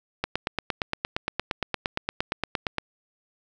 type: click train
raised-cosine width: 0.3 ms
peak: -9 dBFS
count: 23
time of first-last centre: 0.24-2.783 s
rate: 8.65 Hz
effects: none